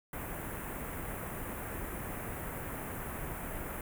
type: band-stop noise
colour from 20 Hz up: pink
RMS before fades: -40 dBFS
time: 0.13-3.81 s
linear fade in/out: 2 ms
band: 2200 to 10000 Hz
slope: 24 dB/octave
effects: none